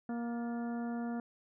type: harmonic tone with a mistuned harmonic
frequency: 235.6 Hz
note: A#3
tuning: 19 cents sharp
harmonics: 1 / 2 / 3 / 4 / 5 / 6 / 7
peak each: -35 / -47 / -45 / -55 / -56 / -52 / -58 dBFS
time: 0.09-1.2 s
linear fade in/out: 2 ms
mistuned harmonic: 7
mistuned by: +86 cents
effects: none